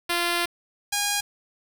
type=tone pair in turn; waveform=5% pulse; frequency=345.8 / 816.8 Hz; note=F4 / G#5; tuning=-17 / -29 cents; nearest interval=octave + minor third; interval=1488 cents; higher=second; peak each=-11 dBFS; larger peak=neither; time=0.09-0.46 / 0.92-1.21 s; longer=first; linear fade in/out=10 ms; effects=7-bit